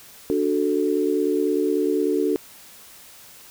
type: chord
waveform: sine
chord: D major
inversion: none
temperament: equal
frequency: 293.7 / 370 / 440 Hz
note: D4 / F#4 / A4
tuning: 0 / 0 / 0 cents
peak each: -23 dBFS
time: 0.3-2.36 s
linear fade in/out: 0 ms
effects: white hiss -46 dBFS RMS until 3.5 s